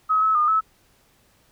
sine tone with pitch steps, 1276 / 1295 / 1219 / 1299 Hz, D#6 / E6 / D#6 / E6, +43 / -31 / -36 / -26 cents, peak -16 dBFS, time 0.09-0.61 s, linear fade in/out 20 ms, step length 130 ms, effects pink hiss -60 dBFS RMS until 1.51 s

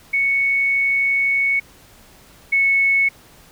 sine tone pair in turn, 2217 / 2205 Hz, C#7 / C#7, 0 / -10 cents, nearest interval unison, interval 10 cents, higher first, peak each -15 / -13 dBFS, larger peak second, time 0.13-1.6 / 2.52-3.09 s, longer first, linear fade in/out 10 ms, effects pink hiss -48 dBFS RMS until 3.51 s

